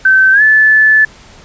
sine tone with pitch glide, 1541 to 1739.7 Hz, G6 to A6, -30 to -20 cents, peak -4 dBFS, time 0.05-1.05 s, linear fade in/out 5 ms, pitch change +210 cents, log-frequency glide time 0.32-0.42 s, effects pink hiss -39 dBFS RMS until 1.44 s + resampled to 16000 Hz

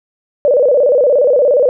sine tone with vibrato, 538 Hz, C5, 48 cents sharp, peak -7 dBFS, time 0.45-1.69 s, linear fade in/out 0 ms, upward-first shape square, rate 17 Hz, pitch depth 140 cents each way, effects none

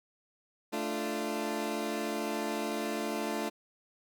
20% pulse chord, D minor, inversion second, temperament equal with one note detuned, 220 / 293.7 / 347 Hz, A3 / D4 / F4, 0 / 0 / -11 cents, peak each -31 / -32 / -32 dBFS, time 0.72-3.5 s, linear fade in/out 20 ms, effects none

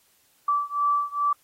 sine beating tone pair, 1159 / 1161.4 Hz, D6 / D6, -23 / -20 cents, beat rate 2.4 Hz, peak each -24 / -25 dBFS, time 0.48-1.33 s, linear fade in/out 5 ms, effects white hiss -63 dBFS RMS until 1.43 s + AAC 48 kbps

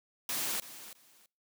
white noise with echo, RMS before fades -34 dBFS, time 0.29-0.6 s, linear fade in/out 2 ms, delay 330 ms, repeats 2, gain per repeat -14 dB, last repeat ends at 1.26 s, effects noise-tail reverb RT60 0.4 s tail -26 dB re dry + high-pass 150 Hz 12 dB/octave

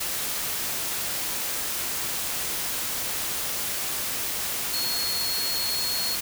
sine tone in noise, 4321 Hz, C#8, 45 cents flat, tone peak -27 dBFS, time 4.73-6.16 s, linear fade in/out 10 ms, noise white, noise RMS -29 dBFS, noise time 0-6.21 s, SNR -1 dB, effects none

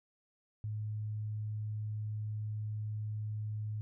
sine tone, 106.8 Hz, G#2, 49 cents sharp, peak -35 dBFS, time 0.64-3.81 s, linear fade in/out 0 ms, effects none

